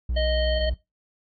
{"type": "tone with vibrato", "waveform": "triangle", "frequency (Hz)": 60.7, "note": "B1", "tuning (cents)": -29, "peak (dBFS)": -21, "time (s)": [0.09, 0.74], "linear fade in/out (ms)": 5, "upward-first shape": "triangle", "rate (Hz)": 14, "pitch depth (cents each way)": 24}
{"type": "harmonic tone", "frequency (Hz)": 622.3, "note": "D#5", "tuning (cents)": 0, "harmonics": [1, 3, 5, 7], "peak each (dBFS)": [-24, -35, -31, -35], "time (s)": [0.16, 0.7], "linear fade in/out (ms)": 10}
{"effects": ["noise-tail reverb RT60 0.2 s tail -19 dB re dry", "AAC 32 kbps"]}